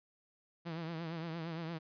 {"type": "tone with vibrato", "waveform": "sawtooth", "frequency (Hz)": 164.81, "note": "E3", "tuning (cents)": 0, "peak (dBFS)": -35, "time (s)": [0.65, 1.79], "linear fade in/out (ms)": 20, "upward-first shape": "triangle", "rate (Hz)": 8.7, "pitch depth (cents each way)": 89, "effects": ["resampled to 11025 Hz"]}